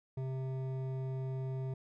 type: tone with hard clipping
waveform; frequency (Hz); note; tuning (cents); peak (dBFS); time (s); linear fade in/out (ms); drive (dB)
sine; 131.6; C3; +10; -37; 0.17-1.74; 5; 11
effects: none